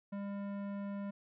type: tone with tanh clipping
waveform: sine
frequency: 200.5 Hz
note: G3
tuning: 39 cents sharp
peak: -40 dBFS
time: 0.12-1.11 s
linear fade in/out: 10 ms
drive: 16 dB
effects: none